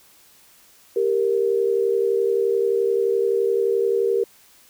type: tone pair together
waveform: sine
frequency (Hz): 394.6 / 466.2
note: G4 / A#4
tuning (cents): +11 / 0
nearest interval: minor third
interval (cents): 289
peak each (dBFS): -20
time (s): 0.96-4.24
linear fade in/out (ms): 5
effects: white hiss -53 dBFS RMS until 4.69 s